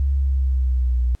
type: tone with pitch glide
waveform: sine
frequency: 68.5 to 61.03 Hz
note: C#2 to B1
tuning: -20 to -20 cents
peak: -16 dBFS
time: 0-1.15 s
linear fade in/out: 0 ms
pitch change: -200 cents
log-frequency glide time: 0.14-1.02 s
effects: pink hiss -61 dBFS RMS until 1.2 s + low-pass 10000 Hz 12 dB/octave